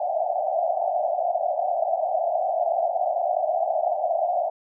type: band-pass noise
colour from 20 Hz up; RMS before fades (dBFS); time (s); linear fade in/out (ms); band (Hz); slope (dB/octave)
white; -24; 0-4.5; 5; 620 to 750; 96
effects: none